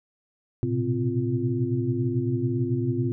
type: tone cluster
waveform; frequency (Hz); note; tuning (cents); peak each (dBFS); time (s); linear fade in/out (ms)
sine; 112.8 / 123.8 / 130.9 / 259.3 / 348.4; A2 / B2 / C3 / C4 / F4; +44 / +5 / +1 / -15 / -4; -29; 0.63-3.12; 0
effects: none